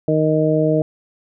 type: harmonic tone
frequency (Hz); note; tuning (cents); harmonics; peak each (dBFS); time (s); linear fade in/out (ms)
155.56; D#3; 0; 1 / 2 / 3 / 4; -19 / -19 / -19 / -19; 0.08-0.82; 2
effects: none